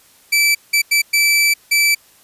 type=tone bursts at uneven times; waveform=sawtooth; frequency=2320 Hz; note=D7; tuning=22 cents flat; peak=-8 dBFS; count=5; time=0.32-0.55 / 0.73-0.82 / 0.91-1.02 / 1.13-1.54 / 1.71-1.95 s; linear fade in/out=10 ms; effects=white hiss -50 dBFS RMS until 2.23 s + resampled to 32000 Hz